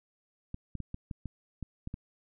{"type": "clicks", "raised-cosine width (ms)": 5, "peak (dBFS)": -25, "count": 9, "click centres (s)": [0.544, 0.753, 0.803, 0.944, 1.112, 1.257, 1.627, 1.874, 1.941], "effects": []}